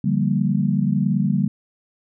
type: chord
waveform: sine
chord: G minor seventh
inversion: second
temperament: equal with one note detuned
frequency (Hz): 145.4 / 174.61 / 196 / 233.1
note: D3 / F3 / G3 / Bb3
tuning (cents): -17 / 0 / 0 / 0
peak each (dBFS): -22 / -25 / -20 / -24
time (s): 0.04-1.48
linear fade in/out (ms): 5
effects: none